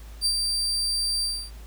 35% pulse tone with ADSR envelope, 4695 Hz, D8, 1 cent flat, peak -18 dBFS, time 0.21-1.51 s, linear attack 47 ms, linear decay 71 ms, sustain -4 dB, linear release 280 ms, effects added 54 Hz sine -39 dBFS peak until 1.66 s + pink hiss -52 dBFS RMS until 1.66 s

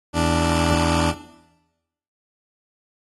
15% pulse tone pair together, 82.42 / 293.7 Hz, E2 / D4, 0 / 0 cents, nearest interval octave + minor seventh, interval 2200 cents, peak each -14 dBFS, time 0.13-1.14 s, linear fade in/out 50 ms, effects noise-tail reverb RT60 1.0 s tail -17 dB re dry + AAC 32 kbps

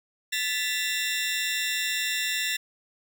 30% pulse tone cluster, 1742 / 1986 / 2723 / 3666 Hz, A6 / B6 / F7 / A#7, -18 / +9 / -44 / -30 cents, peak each -29 dBFS, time 0.32-2.57 s, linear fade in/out 10 ms, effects none

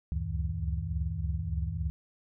sine tone cluster, 69.4 / 72.8 / 90.6 / 111.8 / 159.7 Hz, C#2 / D2 / F#2 / A2 / D#3, +3 / -15 / -36 / +28 / +45 cents, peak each -38 / -33 / -35 / -40 / -37 dBFS, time 0.12-1.9 s, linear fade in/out 0 ms, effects none

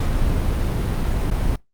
brown noise with dropouts, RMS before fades -20 dBFS, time 0-1.56 s, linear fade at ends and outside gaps 5 ms, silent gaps 1.304-1.31 s, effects noise-tail reverb RT60 0.2 s tail -23 dB re dry + Opus 48 kbps

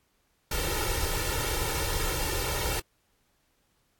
pink noise with comb filter, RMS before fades -29 dBFS, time 0.51-2.8 s, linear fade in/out 5 ms, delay 2.2 ms, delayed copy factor +0.9, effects pink hiss -71 dBFS RMS until 3.99 s + AAC 64 kbps

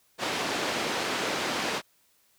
pink band-pass noise, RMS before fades -30 dBFS, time 0.18-1.82 s, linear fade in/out 50 ms, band 300 to 5100 Hz, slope 12 dB/octave, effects white hiss -66 dBFS RMS until 2.38 s

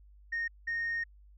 sine tone bursts at uneven times, 1850 Hz, A#6, 14 cents flat, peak -29 dBFS, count 2, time 0.32-0.48 / 0.67-1.04 s, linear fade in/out 10 ms, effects tanh soft clip ceiling -28 dBFS + added 50 Hz sine -54 dBFS peak until 1.37 s

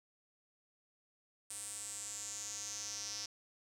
square tone with band-pass filter sweep, 103.83 Hz, G#2, in tune, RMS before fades -44 dBFS, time 1.5-3.26 s, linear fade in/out 5 ms, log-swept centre 8800 to 5500 Hz, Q 5.8, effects none

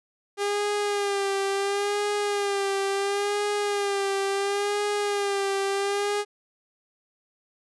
sawtooth tone with vibrato, 402.5 Hz, G4, 46 cents sharp, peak -20 dBFS, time 0.37-6.25 s, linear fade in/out 50 ms, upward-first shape sine, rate 0.72 Hz, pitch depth 44 cents each way, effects resampled to 24000 Hz

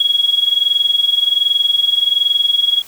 sine tone with amplitude modulation, 3322 Hz, G#7, in tune, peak -8 dBFS, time 0-2.82 s, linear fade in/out 5 ms, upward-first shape sine, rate 21.3 Hz, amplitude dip 80%, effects white hiss -40 dBFS RMS until 2.87 s

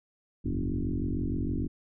sine tone with frequency modulation, 110.9 Hz, A2, 14 cents sharp, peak -27 dBFS, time 0.44-1.68 s, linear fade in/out 20 ms, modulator 46.5 Hz, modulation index 4.6, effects none

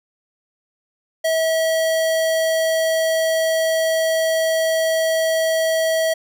square tone, 646 Hz, E5, 35 cents flat, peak -17 dBFS, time 1.24-6.14 s, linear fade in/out 10 ms, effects none

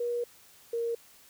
sine tone pair in turn, 478.8 / 466 Hz, A#4 / A#4, +46 / -1 cents, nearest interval unison, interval 47 cents, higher first, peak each -28 dBFS, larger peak neither, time 0-0.24 / 0.73-0.95 s, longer first, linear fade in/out 5 ms, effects white hiss -57 dBFS RMS until 1.29 s

